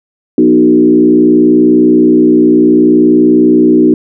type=tone with frequency modulation; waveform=sine; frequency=308.7 Hz; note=D#4; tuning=14 cents flat; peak=-3 dBFS; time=0.38-3.94 s; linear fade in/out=2 ms; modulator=60.6 Hz; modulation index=1.2; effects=none